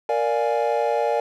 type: chord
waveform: triangle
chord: Bb dominant seventh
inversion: none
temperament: equal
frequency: 466.2 / 587.3 / 698.5 / 830.6 Hz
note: Bb4 / D5 / F5 / Ab5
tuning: 0 / 0 / 0 / 0 cents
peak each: -22 / -22 / -25 / -23 dBFS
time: 0.09-1.2 s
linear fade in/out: 2 ms
effects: none